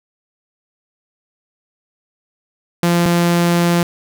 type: tone pair in turn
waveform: sawtooth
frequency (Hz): 172.4 / 172.4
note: F3 / F3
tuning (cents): -22 / -22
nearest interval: unison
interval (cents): 0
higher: neither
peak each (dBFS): -8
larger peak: neither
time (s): 2.83-3.06 / 3.06-3.83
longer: second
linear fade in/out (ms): 2
effects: none